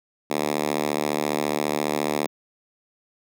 5% pulse tone with high-pass filter, 74.6 Hz, D2, 28 cents sharp, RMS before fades -25 dBFS, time 0.3-2.27 s, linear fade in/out 10 ms, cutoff 250 Hz, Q 1.1, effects none

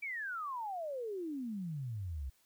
sine exponential sweep, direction down, 2349 to 62.7 Hz, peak -37 dBFS, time 0.02-2.3 s, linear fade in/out 10 ms, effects white hiss -71 dBFS RMS until 2.45 s

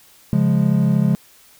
triangle chord, Db major, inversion none, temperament equal, 138.59 / 174.61 / 207.7 Hz, Db3 / F3 / Ab3, 0 / 0 / 0 cents, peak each -16 dBFS, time 0.33-1.15 s, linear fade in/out 0 ms, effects white hiss -50 dBFS RMS until 1.59 s

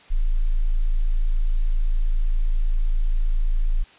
sine tone, 27.5 Hz, A0, in tune, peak -16 dBFS, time 0.1-3.84 s, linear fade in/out 20 ms, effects white hiss -50 dBFS RMS until 3.98 s + resampled to 8000 Hz

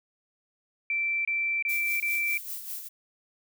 sine tone bursts, 2340 Hz, D7, 7 cents flat, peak -25 dBFS, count 4, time 0.9-2.375 s, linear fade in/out 2 ms, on 350 ms, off 25 ms
violet noise with tremolo, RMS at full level -35 dBFS, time 1.68-2.89 s, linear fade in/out 20 ms, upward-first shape sine, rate 5 Hz, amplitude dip 55%
effects none

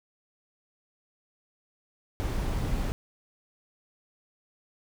brown noise, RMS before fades -29 dBFS, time 2.2-2.92 s, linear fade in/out 0 ms, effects none

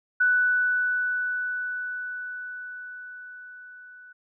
sine tone with level ramp, 1487 Hz, F#6, 8 cents sharp, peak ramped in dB -17 to -45 dBFS, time 0.2-4.13 s, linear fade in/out 10 ms, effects none

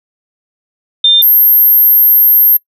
sine tone pair in turn, 3600 / 12792 Hz, A7 / G9, +39 / +34 cents, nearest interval octave + minor seventh, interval 2195 cents, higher second, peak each -4 dBFS, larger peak neither, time 1.04-1.22 / 1.22-2.57 s, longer second, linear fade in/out 5 ms, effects noise-tail reverb RT60 0.1 s tail -25 dB re dry

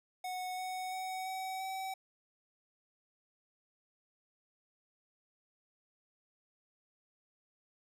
square tone with pitch steps, 736 / 742.8 / 749.7 / 756.7 / 763.7 Hz, F#5 / F#5 / F#5 / F#5 / G5, -9 / +7 / +23 / +39 / -45 cents, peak -38 dBFS, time 0.24-1.94 s, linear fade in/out 5 ms, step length 340 ms, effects none

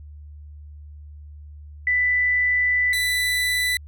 sine / 30% pulse tone pair in turn, 1987 / 1987 Hz, B6 / B6, +10 / +10 cents, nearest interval unison, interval 0 cents, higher neither, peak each -17 dBFS, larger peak neither, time 1.87-2.93 / 2.93-3.77 s, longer first, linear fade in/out 2 ms, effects added 74 Hz sine -38 dBFS peak until 3.87 s

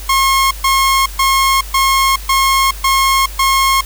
sawtooth tone bursts, 1078 Hz, C#6, 49 cents flat, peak -6 dBFS, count 7, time 0.09-3.81 s, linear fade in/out 5 ms, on 420 ms, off 130 ms, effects added 50 Hz sine -26 dBFS peak until 3.85 s + white hiss -33 dBFS RMS until 3.85 s

